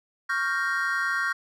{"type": "chord", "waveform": "triangle", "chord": "G half-diminished seventh", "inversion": "second", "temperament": "equal", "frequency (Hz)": [1108.7, 1396.9, 1568, 1864.7], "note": ["Db6", "F6", "G6", "Bb6"], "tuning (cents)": [0, 0, 0, 0], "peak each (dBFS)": [-30, -27, -27, -28], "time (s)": [0.29, 1.33], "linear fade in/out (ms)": 10, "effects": []}